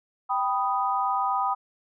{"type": "chord", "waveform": "sine", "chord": "G augmented", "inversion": "none", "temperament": "equal", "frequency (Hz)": [784, 987.8, 1244.5], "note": ["G5", "B5", "D#6"], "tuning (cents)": [0, 0, 0], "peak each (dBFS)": -27, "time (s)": [0.29, 1.55], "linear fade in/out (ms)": 20, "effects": []}